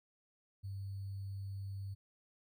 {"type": "tone with sample-and-hold", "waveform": "sine", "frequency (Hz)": 98, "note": "G2", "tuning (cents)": 0, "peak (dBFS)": -40, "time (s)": [0.63, 1.95], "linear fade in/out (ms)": 20, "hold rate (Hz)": 4410, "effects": []}